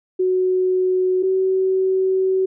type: tone pair in turn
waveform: sine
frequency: 370 / 378 Hz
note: F#4 / F#4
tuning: 0 / +37 cents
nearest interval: unison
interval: 37 cents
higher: second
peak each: -15 dBFS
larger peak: neither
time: 0.19-1.23 / 1.23-2.46 s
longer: second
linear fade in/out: 10 ms
effects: none